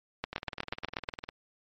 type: two click trains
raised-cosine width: 0.3 ms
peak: -15 / -21 dBFS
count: 8 / 20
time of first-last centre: 0.24-1.09 / 0.33-1.29 s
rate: 8.24 / 19.8 Hz
effects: MP3 32 kbps